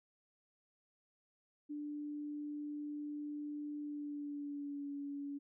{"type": "tone with pitch glide", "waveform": "sine", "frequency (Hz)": [294.9, 283.7], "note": ["D4", "C#4"], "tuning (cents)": [7, 40], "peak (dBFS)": -40, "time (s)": [1.69, 5.39], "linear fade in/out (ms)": 20, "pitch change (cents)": -67, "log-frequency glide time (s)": [3.79, 4.9], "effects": []}